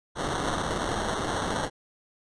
white noise with sample-and-hold, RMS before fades -29 dBFS, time 0.15-1.7 s, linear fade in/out 50 ms, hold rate 2450 Hz, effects resampled to 22050 Hz

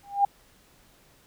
sine tone with exponential growth, 803 Hz, G5, 41 cents sharp, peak -14 dBFS, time 0.03-0.25 s, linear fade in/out 5 ms, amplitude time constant 46 ms, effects pink hiss -59 dBFS RMS until 1.26 s

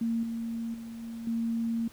sine tone with level steps, 229.5 Hz, A#3, 27 cents flat, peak -26 / -31 / -38 / -36 / -27 dBFS, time 0.01-1.88 s, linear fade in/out 5 ms, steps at 0.23 / 0.74 / 1.02 / 1.27 s, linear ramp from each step 2 ms, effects pink hiss -55 dBFS RMS until 1.92 s

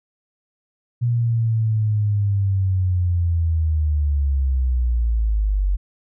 sine linear sweep, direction down, 120.7 to 46.25 Hz, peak -16 dBFS, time 1.01-5.77 s, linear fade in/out 20 ms, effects none

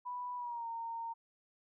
sine tone with pitch glide, 986 to 920 Hz, B5 to A#5, -3 to -23 cents, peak -38 dBFS, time 0.05-1.14 s, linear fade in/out 20 ms, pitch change -120 cents, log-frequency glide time 0.36-0.67 s, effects none

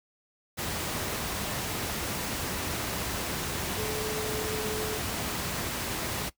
sine tone in noise, 431.2 Hz, A4, 35 cents flat, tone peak -33 dBFS, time 3.77-4.99 s, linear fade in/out 20 ms, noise pink, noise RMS -32 dBFS, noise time 0.57-6.3 s, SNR -4 dB, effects noise-tail reverb RT60 0.1 s tail -18 dB re dry + high-pass 60 Hz 12 dB/octave

